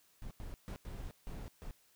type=noise bursts at uneven times; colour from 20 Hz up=brown; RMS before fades=-44 dBFS; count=6; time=0.22-0.31 / 0.4-0.54 / 0.68-0.76 / 0.85-1.11 / 1.27-1.48 / 1.62-1.71 s; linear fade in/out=0 ms; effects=white hiss -69 dBFS RMS until 1.95 s